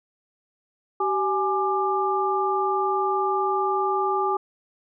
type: tone cluster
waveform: sine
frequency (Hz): 384.7 / 834 / 1189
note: G4 / G#5 / D6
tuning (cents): -33 / +7 / +21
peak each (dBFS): -25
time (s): 1-4.37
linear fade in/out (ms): 5
effects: none